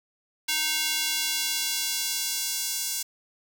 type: tone with high-pass filter sweep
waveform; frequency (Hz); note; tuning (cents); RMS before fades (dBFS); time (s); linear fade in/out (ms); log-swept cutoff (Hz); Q
square; 309.2; D#4; -11; -28; 0.48-3.03; 10; 2700 to 5900; 0.98
effects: none